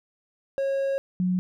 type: tone pair in turn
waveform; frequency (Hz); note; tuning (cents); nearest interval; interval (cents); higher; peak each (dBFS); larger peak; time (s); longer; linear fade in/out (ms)
triangle / sine; 546 / 182.21; C#5 / F#3; -26 / -26; octave + perfect fifth; 1900; first; -21; neither; 0.58-0.98 / 1.2-1.39; first; 0
effects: none